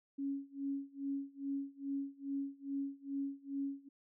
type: tone with tremolo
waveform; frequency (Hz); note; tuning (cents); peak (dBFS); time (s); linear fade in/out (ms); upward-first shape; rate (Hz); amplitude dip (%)
sine; 277.2; C#4; 0; -34; 0.18-3.89; 10; sine; 2.4; 95
effects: none